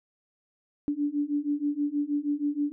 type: beating tone pair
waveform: sine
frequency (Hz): 287.6 / 293.9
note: D4 / D4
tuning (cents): -36 / +1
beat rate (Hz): 6.3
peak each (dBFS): -29 / -28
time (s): 0.88-2.72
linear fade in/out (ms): 0
effects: none